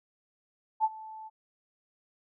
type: tone with ADSR envelope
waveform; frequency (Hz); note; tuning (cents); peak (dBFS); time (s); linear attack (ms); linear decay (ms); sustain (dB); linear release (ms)
sine; 875; A5; -10; -20; 0.8-1.3; 42; 40; -21; 31
effects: none